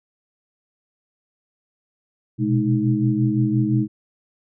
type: tone cluster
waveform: sine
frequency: 122.9 / 128.7 / 212.8 / 312.9 Hz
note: B2 / C3 / G#3 / D#4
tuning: -8 / -28 / +42 / +10 cents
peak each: -22 dBFS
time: 2.38-3.88 s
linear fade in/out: 50 ms
effects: none